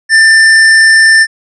triangle tone with hard clipping, 1784 Hz, A6, 23 cents sharp, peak -4 dBFS, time 0.09-1.27 s, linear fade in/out 50 ms, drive 18 dB, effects resampled to 22050 Hz

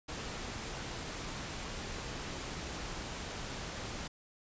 pink noise, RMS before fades -41 dBFS, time 0.08-4.08 s, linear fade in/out 10 ms, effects resampled to 16000 Hz

